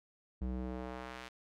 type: tone with band-pass filter sweep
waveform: square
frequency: 62.7 Hz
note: B1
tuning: 27 cents sharp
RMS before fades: -41 dBFS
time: 0.41-1.29 s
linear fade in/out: 10 ms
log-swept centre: 130 to 2700 Hz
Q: 0.7
effects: none